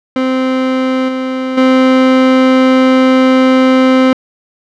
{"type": "tone with level steps", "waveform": "30% pulse", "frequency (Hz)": 259.8, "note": "C4", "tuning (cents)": -12, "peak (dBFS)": [-8, -12, -3], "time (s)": [0.16, 4.13], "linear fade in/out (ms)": 2, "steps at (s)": [1.08, 1.57], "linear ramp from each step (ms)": 10, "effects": ["low-pass 3000 Hz 12 dB/octave"]}